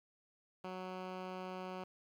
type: tone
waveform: 10% pulse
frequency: 185 Hz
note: F#3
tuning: in tune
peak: -34 dBFS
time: 0.64-1.84 s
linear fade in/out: 5 ms
effects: low-pass 3000 Hz 12 dB/octave + 11-bit